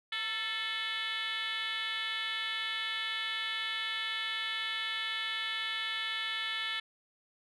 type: tone with frequency modulation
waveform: sine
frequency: 2603 Hz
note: E7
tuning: 22 cents flat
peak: -31 dBFS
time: 0.12-6.8 s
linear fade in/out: 5 ms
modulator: 422 Hz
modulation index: 2.8
effects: tanh soft clip ceiling -29 dBFS